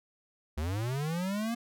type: linear sweep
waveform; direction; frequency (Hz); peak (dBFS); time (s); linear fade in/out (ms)
square; up; 70.2 to 237.9; -31; 0.57-1.55; 10
effects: none